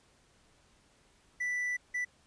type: tone bursts at uneven times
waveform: triangle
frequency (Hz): 1975.5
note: B6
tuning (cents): 0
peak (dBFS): -29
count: 2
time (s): 1.4-1.77 / 1.94-2.05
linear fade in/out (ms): 10
effects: pink hiss -66 dBFS RMS until 2.26 s + resampled to 22050 Hz